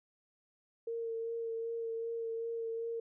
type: tone with vibrato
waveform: sine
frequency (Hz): 458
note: A#4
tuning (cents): -31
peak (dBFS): -35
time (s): 0.87-3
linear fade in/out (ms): 5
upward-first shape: sine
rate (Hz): 2.6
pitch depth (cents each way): 17
effects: none